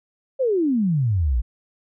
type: exponential sweep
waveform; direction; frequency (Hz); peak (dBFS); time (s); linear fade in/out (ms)
sine; down; 555 to 53; -17; 0.39-1.42; 20
effects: none